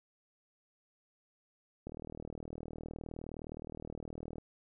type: click train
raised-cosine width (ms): 2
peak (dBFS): -30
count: 100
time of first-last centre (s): 1.87-4.383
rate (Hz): 39.4
effects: none